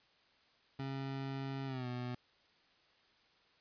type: tone with pitch glide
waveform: 25% pulse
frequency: 135.7 to 123.72 Hz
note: C#3 to B2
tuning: -36 to +3 cents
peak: -35 dBFS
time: 0.79-2.15 s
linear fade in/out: 5 ms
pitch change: -161 cents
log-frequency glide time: 1.66-1.87 s
effects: white hiss -69 dBFS RMS until 3.6 s + resampled to 11025 Hz